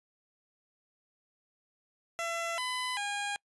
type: tone with pitch steps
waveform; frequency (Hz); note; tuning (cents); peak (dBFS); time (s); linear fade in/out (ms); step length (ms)
15% pulse; 673 / 1006 / 814; E5 / B5 / G#5; +36 / +32 / -35; -26; 2.19-3.36; 0; 390
effects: noise-tail reverb RT60 0.1 s tail -26 dB re dry + resampled to 24000 Hz